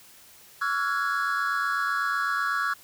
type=tone cluster; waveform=triangle; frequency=1128 / 1350 / 1438 / 1660 Hz; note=C#6 / E6 / F#6 / G#6; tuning=+30 / +41 / -50 / -1 cents; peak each=-28 dBFS; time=0.61-2.74 s; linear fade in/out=10 ms; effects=white hiss -52 dBFS RMS until 2.83 s